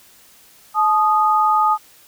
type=tone pair together; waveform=sine; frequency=860.9 / 1239 Hz; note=A5 / D#6; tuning=-38 / -8 cents; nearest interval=tritone; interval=630 cents; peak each=-16 / -15 dBFS; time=0.74-1.78 s; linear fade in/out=50 ms; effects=white hiss -49 dBFS RMS until 2.07 s